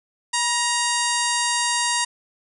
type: harmonic tone with a mistuned harmonic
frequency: 940 Hz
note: A#5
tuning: 14 cents sharp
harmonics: 1 / 2 / 3 / 4 / 5 / 6 / 7 / 8 / 9 / 10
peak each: -25 / -27 / -30 / -30 / -29 / -34 / -29 / -29 / -33 / -30 dBFS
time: 0.33-2.05 s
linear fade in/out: 10 ms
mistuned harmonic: 1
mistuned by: +46 cents
effects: none